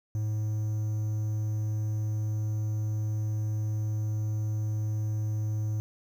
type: tone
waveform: triangle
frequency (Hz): 107.3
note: A2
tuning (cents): -43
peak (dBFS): -25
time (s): 0.15-5.8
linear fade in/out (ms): 0
effects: 9-bit